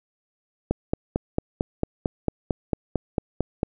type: click train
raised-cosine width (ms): 2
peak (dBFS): -8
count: 14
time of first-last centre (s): 0.71-3.631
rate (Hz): 4.45
effects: none